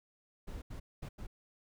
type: noise bursts at uneven times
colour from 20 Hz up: brown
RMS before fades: -43 dBFS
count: 4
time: 0.47-0.62 / 0.7-0.8 / 1.02-1.09 / 1.18-1.27 s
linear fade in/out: 10 ms
effects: none